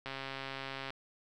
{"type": "click train", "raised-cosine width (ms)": 0.3, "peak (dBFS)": -24, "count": 115, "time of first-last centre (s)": [0.06, 0.904], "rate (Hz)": 135, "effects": []}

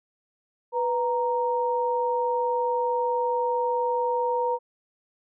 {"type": "tone pair together", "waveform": "sine", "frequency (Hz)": [493.9, 932.3], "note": ["B4", "A#5"], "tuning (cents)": [0, 0], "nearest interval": "major seventh", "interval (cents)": 1100, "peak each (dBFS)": -25, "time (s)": [0.72, 4.59], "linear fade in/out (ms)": 50, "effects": []}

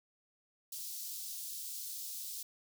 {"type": "high-pass noise", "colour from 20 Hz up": "white", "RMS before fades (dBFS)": -43, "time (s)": [0.72, 2.43], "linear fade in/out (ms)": 5, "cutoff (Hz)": 4000, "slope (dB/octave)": 24, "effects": []}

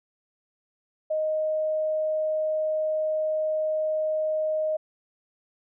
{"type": "tone", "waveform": "sine", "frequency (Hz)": 622.3, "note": "D#5", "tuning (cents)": 0, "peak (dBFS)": -23, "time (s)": [1.1, 4.77], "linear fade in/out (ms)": 10, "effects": []}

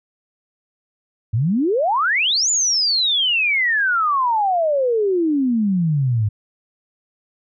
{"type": "exponential two-way sweep", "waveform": "sine", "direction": "up then down", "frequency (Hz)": [100.9, 7140, 100.9], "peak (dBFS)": -15, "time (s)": [1.33, 6.29], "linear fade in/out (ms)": 10, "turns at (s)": 2.5, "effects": []}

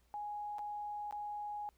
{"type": "tone with dropouts", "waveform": "sine", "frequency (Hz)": 830.6, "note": "G#5", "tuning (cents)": 0, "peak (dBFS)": -39, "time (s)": [0.14, 1.69], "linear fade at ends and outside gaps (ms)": 0, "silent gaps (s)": [[0.584, 0.591], [1.11, 1.125]], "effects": ["added 60 Hz sine -70 dBFS peak until 1.77 s", "pink hiss -75 dBFS RMS until 1.77 s"]}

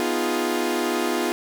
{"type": "chord", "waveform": "sawtooth", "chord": "F half-diminished seventh", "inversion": "second", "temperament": "equal", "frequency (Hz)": [246.9, 311.1, 349.2, 415.3], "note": ["Cb4", "Eb4", "F4", "Ab4"], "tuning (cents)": [0, 0, 0, 0], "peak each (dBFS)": [-24, -25, -21, -25], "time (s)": [0, 1.32], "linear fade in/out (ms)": 0, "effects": []}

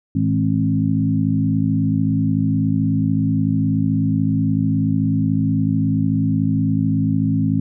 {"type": "harmonic tone with a mistuned harmonic", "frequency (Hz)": 53.6, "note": "A1", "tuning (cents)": -45, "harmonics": [2, 3, 4, 5], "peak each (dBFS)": [-21, -20, -22, -20], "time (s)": [0.15, 7.6], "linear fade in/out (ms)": 5, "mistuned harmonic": 4, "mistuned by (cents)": -22, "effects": []}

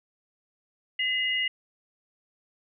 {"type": "tone pair together", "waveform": "sine", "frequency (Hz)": [2029, 2859], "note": ["B6", "F7"], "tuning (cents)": [46, 40], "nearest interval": "tritone", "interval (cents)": 594, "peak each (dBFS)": -27, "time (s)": [0.99, 1.48], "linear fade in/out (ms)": 5, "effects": []}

